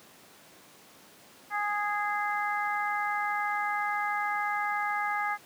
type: harmonic tone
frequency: 413.8 Hz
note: G#4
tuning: 6 cents flat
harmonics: 2 / 3 / 4 / 5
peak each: -31 / -33 / -34 / -35 dBFS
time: 1.5-5.38 s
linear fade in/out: 50 ms
effects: pink hiss -54 dBFS RMS until 5.45 s + high-pass 200 Hz 12 dB/octave